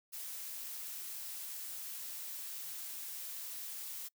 blue noise, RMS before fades -44 dBFS, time 0.12-4.09 s, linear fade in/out 20 ms, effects noise-tail reverb RT60 0.1 s tail -25 dB re dry

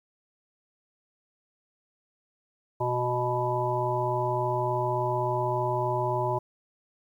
harmonic tone, 123.47 Hz, B2, in tune, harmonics 1 / 3 / 5 / 7 / 8, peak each -31 / -31 / -31 / -31 / -31 dBFS, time 2.8-6.39 s, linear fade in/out 10 ms, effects 10-bit

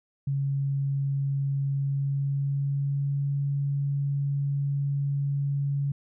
sine tone with pitch glide, 138.59 to 140.69 Hz, C#3 to C#3, 0 to +26 cents, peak -24 dBFS, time 0.27-5.92 s, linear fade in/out 5 ms, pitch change +26 cents, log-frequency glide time 1.75-3.3 s, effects none

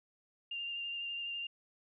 sine tone with vibrato, 2794 Hz, F7, in tune, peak -37 dBFS, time 0.51-1.47 s, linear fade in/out 5 ms, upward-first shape triangle, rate 12 Hz, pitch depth 19 cents each way, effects none

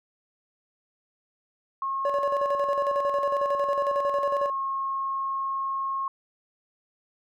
sine tone, 1082 Hz, C#6, 42 cents flat, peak -26 dBFS, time 1.82-6.08 s, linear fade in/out 2 ms
triangle tone with tremolo, 568 Hz, C#5, 42 cents sharp, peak -21 dBFS, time 2.05-4.5 s, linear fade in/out 2 ms, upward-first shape square, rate 11 Hz, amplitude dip 60%
effects none

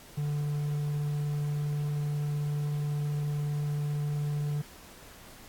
triangle tone, 146.83 Hz, D3, in tune, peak -26 dBFS, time 0.17-4.62 s, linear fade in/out 10 ms, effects pink hiss -51 dBFS RMS until 5.48 s + AAC 64 kbps

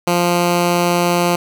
10% pulse tone, 174.61 Hz, F3, in tune, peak -5 dBFS, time 0.07-1.36 s, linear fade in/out 5 ms, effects none

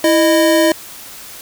square tone pair together, 329.6 / 616.8 Hz, E4 / D#5, 0 / -15 cents, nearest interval major seventh, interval 1085 cents, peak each -13 dBFS, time 0.04-0.72 s, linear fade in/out 2 ms, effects white hiss -34 dBFS RMS until 1.41 s

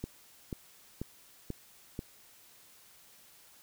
click train, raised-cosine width 3 ms, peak -23 dBFS, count 5, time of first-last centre 0.04-1.991 s, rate 2.05 Hz, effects white hiss -59 dBFS RMS until 3.62 s

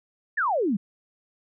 sine exponential sweep, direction down, 1864.7 to 181.3 Hz, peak -21 dBFS, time 0.37-0.77 s, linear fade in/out 10 ms, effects none

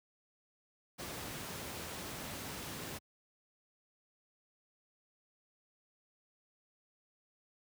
pink noise, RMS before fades -43 dBFS, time 0.98-2.99 s, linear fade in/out 20 ms, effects high-pass 80 Hz 12 dB/octave

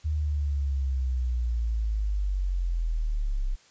sine linear sweep, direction down, 77.3 to 32.11 Hz, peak -24 dBFS, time 0.04-3.56 s, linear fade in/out 20 ms, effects white hiss -58 dBFS RMS until 3.7 s + resampled to 16000 Hz

